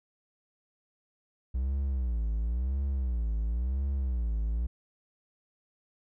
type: tone with vibrato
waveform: triangle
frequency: 61.2 Hz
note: B1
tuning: 15 cents flat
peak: -25 dBFS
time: 1.54-4.67 s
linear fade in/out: 10 ms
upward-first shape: sine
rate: 0.96 Hz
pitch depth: 210 cents each way
effects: none